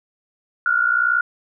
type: tone pair together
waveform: sine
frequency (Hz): 1396.9 / 1457.7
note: F6 / F#6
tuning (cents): 0 / -26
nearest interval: minor second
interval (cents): 74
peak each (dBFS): -18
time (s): 0.66-1.21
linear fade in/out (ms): 2
effects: none